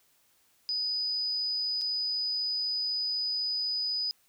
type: tone with dropouts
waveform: sine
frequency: 4978 Hz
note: D#8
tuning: in tune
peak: -28 dBFS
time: 0.69-4.11 s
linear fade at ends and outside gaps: 0 ms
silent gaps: 1.812-1.817 s
effects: white hiss -67 dBFS RMS until 4.28 s